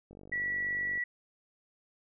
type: click train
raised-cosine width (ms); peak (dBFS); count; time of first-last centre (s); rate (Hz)
2; -37; 43; 0.11-0.976; 48.5
type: tone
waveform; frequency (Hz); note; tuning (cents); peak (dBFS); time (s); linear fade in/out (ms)
sine; 1943; B6; -29; -30; 0.32-1.04; 5
effects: none